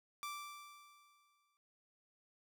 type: tone with exponential decay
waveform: sawtooth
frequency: 1171 Hz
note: D6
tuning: 5 cents flat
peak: -37 dBFS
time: 0.23-1.57 s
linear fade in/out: 0 ms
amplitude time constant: 290 ms
effects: none